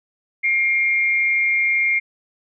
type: tone pair together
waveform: sine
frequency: 2131 / 2349 Hz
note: C7 / D7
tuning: +31 / 0 cents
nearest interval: major second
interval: 169 cents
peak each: -16 / -24 dBFS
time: 0.43-2 s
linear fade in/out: 20 ms
effects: none